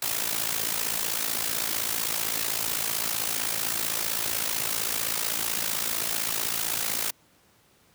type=noise with amplitude modulation; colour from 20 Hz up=white; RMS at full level=-25 dBFS; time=0.02-7.11 s; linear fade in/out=5 ms; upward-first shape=sine; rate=55.7 Hz; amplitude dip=75%; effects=pink hiss -61 dBFS RMS until 7.94 s + high-pass 80 Hz 12 dB/octave